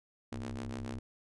sawtooth ring-modulated tone, 65.41 Hz, C2, in tune, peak -31 dBFS, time 0.32-0.99 s, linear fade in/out 5 ms, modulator 167 Hz, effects resampled to 22050 Hz

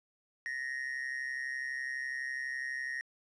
triangle tone with amplitude modulation, 1864.7 Hz, A#6, in tune, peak -30 dBFS, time 0.46-3.01 s, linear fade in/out 0 ms, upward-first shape sine, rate 132 Hz, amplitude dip 75%, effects resampled to 22050 Hz + 12-bit

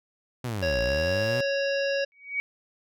sawtooth linear two-way sweep, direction down then up, 129 to 55 to 129 Hz, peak -25 dBFS, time 0.44-1.41 s, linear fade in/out 5 ms, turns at 0.8 s
harmonic tone, 554.4 Hz, C#5, in tune, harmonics 1 / 3 / 5 / 7 / 9 / 10, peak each -25 / -32 / -34 / -44 / -39 / -41 dBFS, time 0.62-2.05 s, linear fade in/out 10 ms
sine tone with exponential growth, 2257 Hz, C#7, 31 cents sharp, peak -22 dBFS, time 2.12-2.4 s, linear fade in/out 0 ms, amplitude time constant 60 ms
effects none

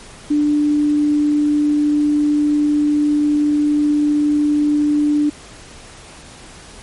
sine tone, 295.7 Hz, D4, 12 cents sharp, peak -12 dBFS, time 0.3-5.3 s, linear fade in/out 10 ms, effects pink hiss -39 dBFS RMS until 6.82 s + MP3 48 kbps

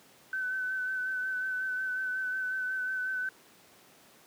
sine tone with vibrato, 1519 Hz, F#6, 45 cents sharp, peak -30 dBFS, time 0.33-3.29 s, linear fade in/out 2 ms, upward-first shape sine, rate 5.5 Hz, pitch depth 23 cents each way, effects pink hiss -58 dBFS RMS until 4.26 s + high-pass 200 Hz 12 dB/octave

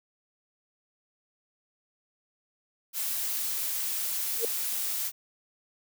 blue noise, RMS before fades -31 dBFS, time 2.93-5.12 s, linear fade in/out 50 ms
sine tone with exponential growth, 461.8 Hz, A#4, 16 cents flat, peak -22 dBFS, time 4.37-4.45 s, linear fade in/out 2 ms, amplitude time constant 17 ms
effects none

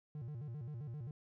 triangle tone with vibrato, 132.2 Hz, C3, 18 cents sharp, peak -40 dBFS, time 0.15-1.11 s, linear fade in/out 2 ms, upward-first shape square, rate 7.6 Hz, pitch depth 220 cents each way, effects none

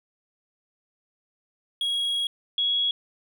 triangle / sine tone pair in turn, 3309 / 3334 Hz, G#7 / G#7, -7 / +6 cents, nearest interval unison, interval 13 cents, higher second, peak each -22 / -21 dBFS, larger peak second, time 1.81-2.27 / 2.58-2.91 s, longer first, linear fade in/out 2 ms, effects none

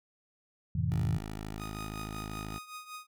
sine chord, F major seventh, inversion none, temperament equal, 87.31 / 110 / 130.81 / 164.81 Hz, F2 / A2 / C3 / E3, 0 / 0 / 0 / 0 cents, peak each -33 dBFS, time 0.75-1.18 s, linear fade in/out 5 ms
10% pulse tone, 53 Hz, G#1, 36 cents sharp, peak -30 dBFS, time 0.9-2.59 s, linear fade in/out 20 ms
sawtooth tone with tremolo, 1244.5 Hz, D#6, in tune, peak -36 dBFS, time 1.58-3.07 s, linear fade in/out 50 ms, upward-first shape triangle, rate 5.3 Hz, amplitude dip 80%
effects none

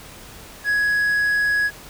triangle tone, 1671 Hz, G#6, 10 cents sharp, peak -15 dBFS, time 0.64-1.71 s, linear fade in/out 50 ms, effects pink hiss -41 dBFS RMS until 1.89 s

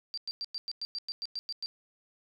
sine tone bursts, 4699 Hz, D8, in tune, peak -33 dBFS, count 12, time 0.14-1.66 s, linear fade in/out 0 ms, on 35 ms, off 100 ms, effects none

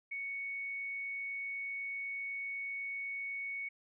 sine tone, 2223 Hz, C#7, 4 cents sharp, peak -37 dBFS, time 0.11-3.69 s, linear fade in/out 10 ms, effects none

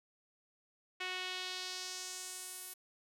sawtooth tone with band-pass filter sweep, 368.5 Hz, F#4, 7 cents flat, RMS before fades -43 dBFS, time 1-2.74 s, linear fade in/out 10 ms, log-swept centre 2500 to 12000 Hz, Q 1.7, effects none

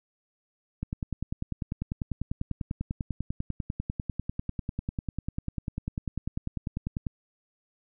click train, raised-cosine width 5 ms, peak -18 dBFS, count 64, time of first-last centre 0.83-7.068 s, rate 10.1 Hz, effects none

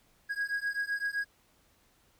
triangle beating tone pair, 1643 / 1650.8 Hz, G#6 / G#6, -19 / -11 cents, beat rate 7.8 Hz, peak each -32 / -32 dBFS, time 0.29-1.25 s, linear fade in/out 20 ms, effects pink hiss -67 dBFS RMS until 2.19 s

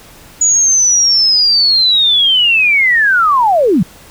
sine linear sweep, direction down, 6870 to 146.83 Hz, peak -7 dBFS, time 0.41-3.83 s, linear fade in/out 5 ms, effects pink hiss -39 dBFS RMS until 4.1 s

